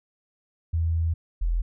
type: tone pair in turn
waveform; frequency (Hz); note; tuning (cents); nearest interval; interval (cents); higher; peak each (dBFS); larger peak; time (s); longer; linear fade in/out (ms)
sine; 82.41 / 42.19; E2 / E1; 0 / +41; octave; 1159; first; -21; neither; 0.73-1.14 / 1.41-1.62; first; 10
effects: none